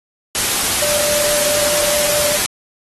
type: tone in noise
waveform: sine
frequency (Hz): 591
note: D5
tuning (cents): +11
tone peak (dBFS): -20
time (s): 0.82-2.36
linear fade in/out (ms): 0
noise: white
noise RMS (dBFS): -17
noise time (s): 0.35-2.46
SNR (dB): -6
effects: AAC 32 kbps